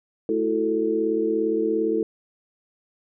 sine tone cluster, 217.3 / 328.3 / 365.6 / 442.9 Hz, A3 / E4 / F#4 / A4, -21 / -7 / -21 / +11 cents, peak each -31 / -24 / -29 / -23 dBFS, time 0.29-2.03 s, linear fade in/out 2 ms, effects none

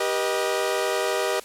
sawtooth chord, G augmented, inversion none, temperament equal with one note detuned, 392 / 483.2 / 622.3 Hz, G4 / B4 / D#5, 0 / -38 / 0 cents, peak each -23 dBFS, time 0-1.4 s, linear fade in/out 5 ms, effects white hiss -45 dBFS RMS until 1.44 s + low-pass 12000 Hz 12 dB/octave

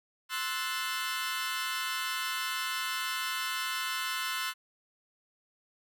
20% pulse chord, F# half-diminished seventh, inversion second, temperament equal, 1046.5 / 1318.5 / 1480 / 1760 Hz, C6 / E6 / F#6 / A6, 0 / 0 / 0 / 0 cents, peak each -32 / -32 / -32 / -34 dBFS, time 0.29-4.54 s, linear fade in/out 50 ms, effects none

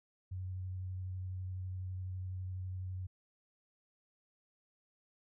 sine tone with vibrato, 92.6 Hz, F#2, 2 cents sharp, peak -38 dBFS, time 0.31-3.07 s, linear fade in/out 10 ms, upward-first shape square, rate 12 Hz, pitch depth 11 cents each way, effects none

